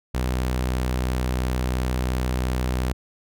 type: tone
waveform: sawtooth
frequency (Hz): 62.9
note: B1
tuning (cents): +32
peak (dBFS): -18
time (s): 0.14-2.93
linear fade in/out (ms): 10
effects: none